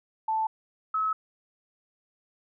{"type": "tone pair in turn", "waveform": "sine", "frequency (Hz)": [880, 1289.4], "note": ["A5", "E6"], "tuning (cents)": [0, -39], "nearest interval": "perfect fifth", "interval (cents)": 661, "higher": "second", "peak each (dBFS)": -24, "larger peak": "neither", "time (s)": [[0.28, 0.47], [0.94, 1.13]], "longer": "neither", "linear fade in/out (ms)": 5, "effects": []}